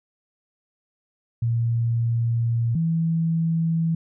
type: tone pair in turn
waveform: sine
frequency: 116.54 / 164.24 Hz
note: A#2 / E3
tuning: 0 / -6 cents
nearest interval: tritone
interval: 594 cents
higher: second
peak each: -19 dBFS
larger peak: neither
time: 1.42-2.75 / 2.75-3.95 s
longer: first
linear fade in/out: 5 ms
effects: none